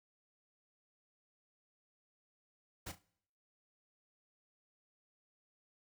pink noise with echo, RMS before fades -44 dBFS, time 2.86-2.92 s, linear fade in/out 10 ms, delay 35 ms, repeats 3, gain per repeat -12 dB, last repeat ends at 3.025 s, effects noise-tail reverb RT60 0.7 s tail -23 dB re dry

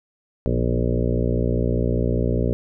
harmonic tone with a mistuned harmonic, 60 Hz, B1, 49 cents flat, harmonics 1 / 2 / 3 / 4 / 5 / 6 / 7 / 8 / 9 / 10, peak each -23 / -24 / -29 / -27 / -32 / -30 / -28 / -31 / -31 / -35 dBFS, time 0.46-2.53 s, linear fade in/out 0 ms, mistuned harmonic 3, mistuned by -49 cents, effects none

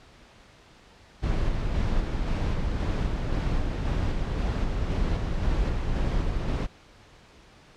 brown noise with tremolo, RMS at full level -25 dBFS, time 1.22-6.67 s, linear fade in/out 20 ms, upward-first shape square, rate 1.9 Hz, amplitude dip 25%, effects pink hiss -53 dBFS RMS until 7.76 s + low-pass 5000 Hz 12 dB/octave

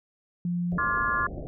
sine tone, 175 Hz, F3, 4 cents sharp, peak -25 dBFS, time 0.45-0.78 s, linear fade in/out 2 ms
pink low-pass noise, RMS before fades -37 dBFS, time 0.72-1.47 s, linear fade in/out 0 ms, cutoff 720 Hz, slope 96 dB/octave
sine chord, D half-diminished seventh, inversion third, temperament just, 1057.2 / 1174.7 / 1409.6 / 1691.5 Hz, C6 / D6 / F6 / Ab6, +18 / 0 / +16 / +31 cents, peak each -29 dBFS, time 0.78-1.27 s, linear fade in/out 5 ms
effects none

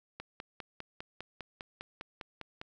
click train, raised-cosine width 0.3 ms, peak -25 dBFS, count 13, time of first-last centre 0.2-2.614 s, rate 4.97 Hz, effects none

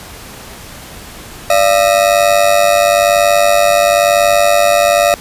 40% pulse ring-modulated tone, 635 Hz, D#5, 35 cents sharp, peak -4 dBFS, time 1.5-5.14 s, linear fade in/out 0 ms, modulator 50.5 Hz, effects pink hiss -32 dBFS RMS until 5.2 s + resampled to 32000 Hz

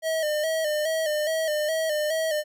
square tone with vibrato, 622.3 Hz, D#5, in tune, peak -24 dBFS, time 0.02-2.44 s, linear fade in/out 50 ms, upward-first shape square, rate 2.4 Hz, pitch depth 54 cents each way, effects none

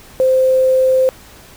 sine tone with quantisation, 520 Hz, C5, 11 cents flat, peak -9 dBFS, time 0.2-1.09 s, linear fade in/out 0 ms, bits 6, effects pink hiss -41 dBFS RMS until 1.56 s

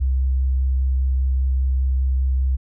sine tone with vibrato, 65.41 Hz, C2, in tune, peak -16 dBFS, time 0-2.57 s, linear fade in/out 20 ms, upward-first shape triangle, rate 5 Hz, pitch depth 12 cents each way, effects none

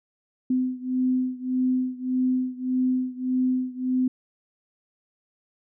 sine beating tone pair, 254.7 / 256.4 Hz, C4 / C4, -46 / -35 cents, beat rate 1.7 Hz, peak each -24 / -26 dBFS, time 0.5-4.08 s, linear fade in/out 5 ms, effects none

